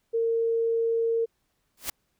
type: tone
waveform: sine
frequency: 458 Hz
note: A#4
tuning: 31 cents flat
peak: -22 dBFS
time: 0.13-1.26 s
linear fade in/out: 20 ms
type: noise with exponential growth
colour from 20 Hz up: white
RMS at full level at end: -26 dBFS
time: 1.77-1.9 s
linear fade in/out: 5 ms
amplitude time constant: 28 ms
effects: pink hiss -74 dBFS RMS until 2.19 s